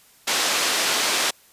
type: band-pass noise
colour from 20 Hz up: white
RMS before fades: -22 dBFS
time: 0.27-1.31 s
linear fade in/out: 10 ms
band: 300 to 5900 Hz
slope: 12 dB/octave
effects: white hiss -54 dBFS RMS until 1.52 s + resampled to 32000 Hz